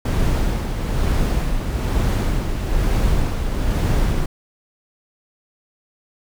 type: noise with tremolo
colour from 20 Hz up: brown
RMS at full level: -17 dBFS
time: 0.05-4.26 s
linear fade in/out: 5 ms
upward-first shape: sine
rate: 1.1 Hz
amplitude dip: 45%
effects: none